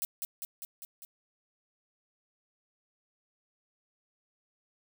violet noise with echo, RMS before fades -32 dBFS, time 0.02-0.05 s, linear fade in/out 0 ms, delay 200 ms, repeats 5, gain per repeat -3 dB, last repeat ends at 1.05 s, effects none

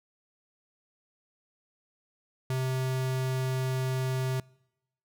square tone, 130.2 Hz, C3, 8 cents flat, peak -28 dBFS, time 2.5-4.4 s, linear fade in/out 2 ms, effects noise-tail reverb RT60 0.9 s tail -26 dB re dry

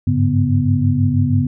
sine tone cluster, 97.3 / 103.5 / 140.7 / 248.2 Hz, G2 / G#2 / C#3 / B3, -12 / -5 / +26 / +9 cents, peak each -18 dBFS, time 0.07-1.47 s, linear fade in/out 5 ms, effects none

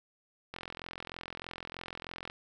click train, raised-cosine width 0.3 ms, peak -24 dBFS, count 77, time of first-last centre 0.54-2.299 s, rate 43.2 Hz, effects none

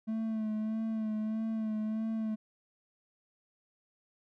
triangle tone with vibrato, 218.9 Hz, A3, 9 cents flat, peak -29 dBFS, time 0.07-2.36 s, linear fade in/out 20 ms, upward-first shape sine, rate 1.6 Hz, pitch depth 32 cents each way, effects none

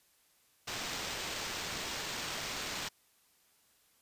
blue noise with sample-and-hold, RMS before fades -39 dBFS, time 0.67-2.89 s, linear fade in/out 10 ms, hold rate 11025 Hz, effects white hiss -69 dBFS RMS until 4.01 s + resampled to 32000 Hz

